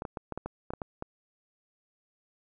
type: clicks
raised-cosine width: 1 ms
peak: -21 dBFS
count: 10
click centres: 0.021 / 0.052 / 0.172 / 0.323 / 0.376 / 0.46 / 0.705 / 0.736 / 0.818 / 1.024 s
effects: none